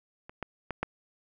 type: clicks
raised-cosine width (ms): 0.5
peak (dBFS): -29 / -19 / -18 / -14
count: 4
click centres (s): 0.295 / 0.427 / 0.707 / 0.83
effects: none